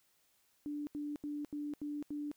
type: tone bursts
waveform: sine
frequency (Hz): 293.7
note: D4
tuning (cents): 0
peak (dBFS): -37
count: 6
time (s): 0.66-2.315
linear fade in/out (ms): 0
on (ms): 210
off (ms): 79
effects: white hiss -73 dBFS RMS until 2.36 s